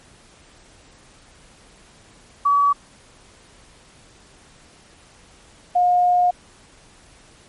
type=tone pair in turn; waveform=sine; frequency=1140 / 715.3 Hz; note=C#6 / F5; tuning=+48 / +41 cents; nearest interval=minor sixth; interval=807 cents; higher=first; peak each=-13 dBFS; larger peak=neither; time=2.45-2.73 / 5.75-6.31 s; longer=second; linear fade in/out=10 ms; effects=pink hiss -50 dBFS RMS until 7.48 s + MP3 48 kbps